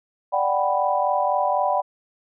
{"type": "chord", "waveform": "sine", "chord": "G major seventh", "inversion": "second", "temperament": "equal", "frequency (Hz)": [587.3, 740, 784, 987.8], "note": ["D5", "F#5", "G5", "B5"], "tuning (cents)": [0, 0, 0, 0], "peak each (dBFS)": -24, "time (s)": [0.32, 1.82], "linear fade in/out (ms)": 20, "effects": []}